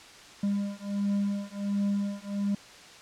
triangle beating tone pair, 200.6 / 202 Hz, G3 / G#3, +40 / -48 cents, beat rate 1.4 Hz, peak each -28 dBFS, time 0.43-2.55 s, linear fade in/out 5 ms, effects white hiss -49 dBFS RMS until 3.01 s + low-pass 6000 Hz 12 dB/octave

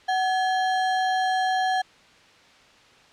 sine tone with sample-and-hold, 749 Hz, F#5, 21 cents sharp, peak -20 dBFS, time 0.08-1.82 s, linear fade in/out 10 ms, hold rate 2450 Hz, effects white hiss -53 dBFS RMS until 3.12 s + low-pass 4000 Hz 12 dB/octave

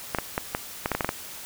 clicks, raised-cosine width 0.5 ms, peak -9 dBFS, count 10, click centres 0.148 / 0.186 / 0.379 / 0.549 / 0.859 / 0.917 / 0.95 / 1.008 / 1.046 / 1.091 s, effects white hiss -40 dBFS RMS until 1.45 s

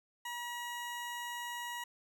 20% pulse tone, 960 Hz, B5, 49 cents flat, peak -34 dBFS, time 0.25-1.84 s, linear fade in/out 5 ms, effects none

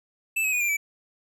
square tone with pitch steps, 2637 / 2550 / 2466 / 2385 / 2306 Hz, E7 / D#7 / D#7 / D7 / D7, 0 / +42 / -16 / +26 / -32 cents, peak -23 dBFS, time 0.36-0.77 s, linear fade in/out 10 ms, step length 82 ms, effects none

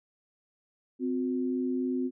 sine tone pair together, 257.9 / 361.3 Hz, C4 / F#4, -25 / -41 cents, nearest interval tritone, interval 584 cents, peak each -28 / -33 dBFS, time 0.99-2.11 s, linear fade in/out 50 ms, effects none

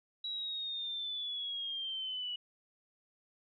sine linear sweep, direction down, 3898 to 2926 Hz, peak -36 dBFS, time 0.24-2.36 s, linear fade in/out 5 ms, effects none

